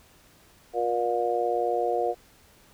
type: harmonic tone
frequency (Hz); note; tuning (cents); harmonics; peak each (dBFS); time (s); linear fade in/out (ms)
119; A#2; +36; 3 / 4 / 5 / 6; -31 / -27 / -32 / -27; 0.73-2.15; 50
effects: pink hiss -57 dBFS RMS until 2.73 s